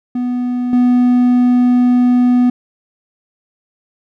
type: tone with level steps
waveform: triangle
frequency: 246.9 Hz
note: B3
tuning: in tune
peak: -13 / -6 dBFS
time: 0.15-2.5 s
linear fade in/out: 5 ms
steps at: 0.73 s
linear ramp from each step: 2 ms
effects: none

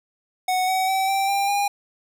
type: tone with pitch steps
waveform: square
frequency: 740 / 753.4 / 767 / 780.8 / 794.9 / 809.3 Hz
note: F#5 / F#5 / G5 / G5 / G5 / G#5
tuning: 0 / +31 / -38 / -7 / +24 / -45 cents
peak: -20 dBFS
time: 0.48-1.68 s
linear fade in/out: 5 ms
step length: 200 ms
effects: none

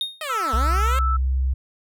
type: tone with exponential decay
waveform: triangle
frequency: 3700 Hz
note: A#7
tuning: 14 cents flat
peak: -18 dBFS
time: 0.01-0.24 s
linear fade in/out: 1 ms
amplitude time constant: 50 ms
type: linear two-way sweep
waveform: 10% pulse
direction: down then up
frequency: 643 to 212.4 to 547 Hz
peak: -19 dBFS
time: 0.21-0.99 s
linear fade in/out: 2 ms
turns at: 0.54 s
type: tone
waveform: sine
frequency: 1318.5 Hz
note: E6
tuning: in tune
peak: -22 dBFS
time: 0.29-1.17 s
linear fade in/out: 10 ms
type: tone with pitch glide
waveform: sine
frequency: 64.2 to 65.47 Hz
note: C2 to C2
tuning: -32 to +2 cents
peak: -18 dBFS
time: 0.53-1.54 s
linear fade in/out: 10 ms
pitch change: +34 cents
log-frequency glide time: 1.01-1.32 s
effects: none

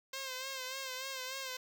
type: tone with vibrato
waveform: 5% pulse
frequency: 525 Hz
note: C5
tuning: 6 cents sharp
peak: -28 dBFS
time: 0.13-1.57 s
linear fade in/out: 5 ms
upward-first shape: sine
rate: 3.4 Hz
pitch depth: 52 cents each way
effects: none

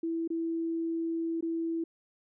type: tone with dropouts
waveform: sine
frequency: 330 Hz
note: E4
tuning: 2 cents sharp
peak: -29 dBFS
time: 0.03-1.84 s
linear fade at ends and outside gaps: 5 ms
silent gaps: 0.277-0.302 / 1.409-1.425 s
effects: none

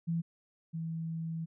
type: tone pair in turn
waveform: sine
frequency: 166.9 / 163.28 Hz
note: E3 / E3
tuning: +22 / -16 cents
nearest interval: unison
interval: 38 cents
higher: first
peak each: -29 / -34 dBFS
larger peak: first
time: 0.07-0.22 / 0.73-1.46 s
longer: second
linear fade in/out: 20 ms
effects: none

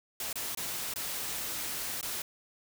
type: noise with dropouts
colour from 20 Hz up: white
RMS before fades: -36 dBFS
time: 0.2-2.22 s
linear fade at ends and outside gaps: 2 ms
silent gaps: 0.329-0.356 / 0.549-0.573 / 0.938-0.959 / 2.012-2.028 s
effects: none

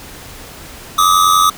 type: tone pair together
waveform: square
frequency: 1174.7 / 1265 Hz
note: D6 / D#6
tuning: 0 / +28 cents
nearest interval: minor second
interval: 128 cents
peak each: -12 dBFS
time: 0.98-1.5 s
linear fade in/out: 5 ms
effects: pink hiss -34 dBFS RMS until 1.57 s

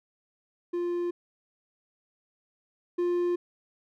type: tone pair in turn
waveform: triangle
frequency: 349.2 / 351.4 Hz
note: F4 / F4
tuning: 0 / +11 cents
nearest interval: unison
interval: 11 cents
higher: second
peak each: -25 / -22 dBFS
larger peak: second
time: 0.73-1.11 / 2.98-3.36 s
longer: neither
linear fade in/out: 10 ms
effects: none

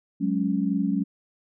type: chord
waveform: sine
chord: F# suspended second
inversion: none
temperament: just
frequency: 185 / 208.1 / 277.5 Hz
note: F#3 / G#3 / C#4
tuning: 0 / +4 / +2 cents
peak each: -26 dBFS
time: 0.2-1.04 s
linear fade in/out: 20 ms
effects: none

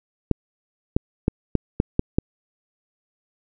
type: clicks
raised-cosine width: 3 ms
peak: -4 dBFS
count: 7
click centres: 0.313 / 0.965 / 1.281 / 1.553 / 1.801 / 1.994 / 2.185 s
effects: none

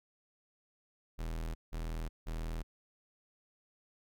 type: tone bursts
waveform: 45% pulse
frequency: 40.57 Hz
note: E1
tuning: 27 cents flat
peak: -36 dBFS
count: 3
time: 1.18-2.63 s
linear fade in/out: 20 ms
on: 370 ms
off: 170 ms
effects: none

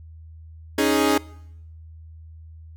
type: chord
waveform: sawtooth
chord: C# suspended second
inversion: none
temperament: equal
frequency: 277.2 / 311.1 / 415.3 Hz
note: C#4 / D#4 / G#4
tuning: 0 / 0 / 0 cents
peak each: -18 dBFS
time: 0.78-1.18 s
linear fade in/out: 5 ms
effects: noise-tail reverb RT60 0.8 s tail -22 dB re dry + added 80 Hz sine -40 dBFS peak until 2.76 s

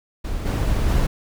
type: noise with level steps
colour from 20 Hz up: brown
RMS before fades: -26 / -20 / -18 dBFS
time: 0.24-1.07 s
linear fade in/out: 10 ms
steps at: 0.45 / 0.87 s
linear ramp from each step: 20 ms
effects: none

